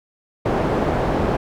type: low-pass noise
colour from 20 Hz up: white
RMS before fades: -20 dBFS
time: 0.45-1.37 s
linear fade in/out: 10 ms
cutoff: 620 Hz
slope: 12 dB/octave
effects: none